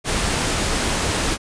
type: noise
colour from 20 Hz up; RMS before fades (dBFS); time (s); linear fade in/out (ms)
pink; -21; 0.04-1.38; 50
effects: resampled to 22050 Hz